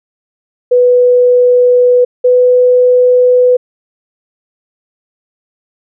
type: tone pair in turn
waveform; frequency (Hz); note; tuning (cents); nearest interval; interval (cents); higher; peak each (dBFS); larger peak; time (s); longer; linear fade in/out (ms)
sine; 493.9 / 497.9; B4 / B4; 0 / +14; unison; 14; second; -4; neither; 0.71-2.05 / 2.24-3.57; first; 10
effects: none